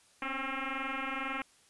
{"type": "tone with frequency modulation", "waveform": "sine", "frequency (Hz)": 525, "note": "C5", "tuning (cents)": 6, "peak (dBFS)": -33, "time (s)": [0.22, 1.42], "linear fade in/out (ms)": 2, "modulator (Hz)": 268, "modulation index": 8, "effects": ["white hiss -64 dBFS RMS until 1.69 s", "resampled to 24000 Hz"]}